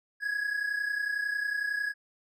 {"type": "tone pair together", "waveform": "triangle", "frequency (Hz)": [1661.2, 1692.2], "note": ["G#6", "G#6"], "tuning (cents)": [0, 32], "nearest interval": "unison", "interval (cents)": 32, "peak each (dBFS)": [-28, -33], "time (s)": [0.2, 1.94], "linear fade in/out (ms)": 50, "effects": []}